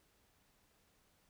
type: silence
effects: pink hiss -73 dBFS RMS until 1.29 s